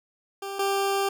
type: tone pair in turn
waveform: 20% pulse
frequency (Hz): 394.2 / 394.2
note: G4 / G4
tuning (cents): +10 / +10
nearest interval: unison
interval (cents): 0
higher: neither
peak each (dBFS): -27 / -18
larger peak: second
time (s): 0.42-0.59 / 0.59-1.09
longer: second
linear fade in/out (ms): 5
effects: none